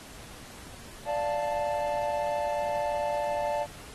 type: chord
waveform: triangle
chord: D minor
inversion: none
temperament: equal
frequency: 587.3 / 698.5 / 880 Hz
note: D5 / F5 / A5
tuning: 0 / 0 / 0 cents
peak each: -28 / -32 / -30 dBFS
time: 1.05-3.67 s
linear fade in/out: 50 ms
effects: pink hiss -47 dBFS RMS until 3.94 s + AAC 32 kbps